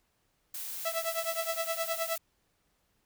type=noise; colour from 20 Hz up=blue; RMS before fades=-39 dBFS; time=0.54-2.18 s; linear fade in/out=5 ms
type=tone with tremolo; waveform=sawtooth; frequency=659.3 Hz; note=E5; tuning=in tune; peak=-24 dBFS; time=0.85-2.16 s; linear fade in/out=5 ms; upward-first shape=triangle; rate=9.6 Hz; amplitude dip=100%
effects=pink hiss -74 dBFS RMS until 3.05 s